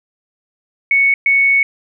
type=tone bursts at uneven times; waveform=sine; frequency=2217 Hz; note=C#7; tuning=in tune; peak=-9 dBFS; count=2; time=0.91-1.14 / 1.26-1.63 s; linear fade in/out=2 ms; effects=none